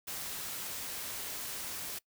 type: noise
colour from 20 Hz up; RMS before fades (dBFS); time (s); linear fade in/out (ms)
white; -40; 0.07-1.99; 10
effects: noise-tail reverb RT60 0.1 s tail -22 dB re dry